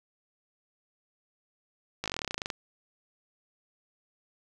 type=slowing click train; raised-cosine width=0.2 ms; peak=-15 dBFS; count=17; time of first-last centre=2.04-2.502 s; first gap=18 ms; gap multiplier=1.06; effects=none